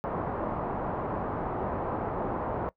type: low-pass noise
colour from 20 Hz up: white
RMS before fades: -32 dBFS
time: 0.04-2.69 s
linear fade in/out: 0 ms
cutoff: 1000 Hz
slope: 24 dB/octave
effects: noise-tail reverb RT60 0.1 s tail -20 dB re dry